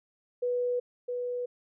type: tone pair in turn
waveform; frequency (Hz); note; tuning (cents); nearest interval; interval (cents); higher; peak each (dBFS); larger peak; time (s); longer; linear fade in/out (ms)
sine; 491.1 / 491.1; B4 / B4; -10 / -10; unison; 0; neither; -26 / -30; first; 0.42-0.8 / 1.08-1.46; neither; 10
effects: none